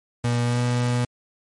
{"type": "tone with pitch glide", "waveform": "35% pulse", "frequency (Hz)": [120, 122.17], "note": ["B2", "B2"], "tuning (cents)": [-49, -18], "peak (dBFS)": -18, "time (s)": [0.24, 1.05], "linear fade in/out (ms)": 5, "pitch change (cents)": 31, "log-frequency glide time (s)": [0.44, 0.61], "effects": ["MP3 48 kbps"]}